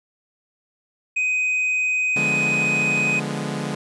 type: tone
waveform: triangle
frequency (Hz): 2507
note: D#7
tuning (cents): +12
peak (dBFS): -17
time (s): 1.16-3.2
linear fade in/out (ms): 10
type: chord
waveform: sawtooth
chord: D diminished seventh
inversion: none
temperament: equal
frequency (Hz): 146.83 / 174.61 / 207.7 / 246.9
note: D3 / F3 / Ab3 / Cb4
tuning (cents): 0 / 0 / 0 / 0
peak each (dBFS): -25 / -28 / -25 / -29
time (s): 2.16-3.75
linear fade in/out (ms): 5
effects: resampled to 24000 Hz